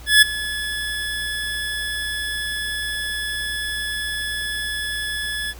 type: tone with ADSR envelope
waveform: 25% pulse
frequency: 1710 Hz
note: A6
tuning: 50 cents flat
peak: -3 dBFS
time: 0.06-5.54 s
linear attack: 160 ms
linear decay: 12 ms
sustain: -17 dB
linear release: 44 ms
effects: added 60 Hz sine -37 dBFS peak until 5.59 s + pink hiss -44 dBFS RMS until 5.59 s